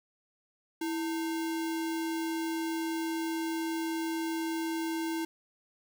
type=tone with sample-and-hold; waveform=sine; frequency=326.9 Hz; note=E4; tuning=14 cents flat; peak=-30 dBFS; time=0.81-5.25 s; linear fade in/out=5 ms; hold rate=1225 Hz; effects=none